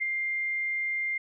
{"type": "tone with ADSR envelope", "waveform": "sine", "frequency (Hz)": 2100, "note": "C7", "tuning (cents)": 6, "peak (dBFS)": -24, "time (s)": [0, 1.18], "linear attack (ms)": 24, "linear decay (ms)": 10, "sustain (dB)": -3, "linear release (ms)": 7, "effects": []}